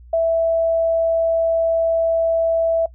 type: tone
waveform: sine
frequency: 659.3 Hz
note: E5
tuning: in tune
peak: -14 dBFS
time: 0.13-2.86 s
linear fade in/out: 5 ms
effects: noise-tail reverb RT60 0.1 s tail -22 dB re dry + added 60 Hz sine -40 dBFS peak until 2.94 s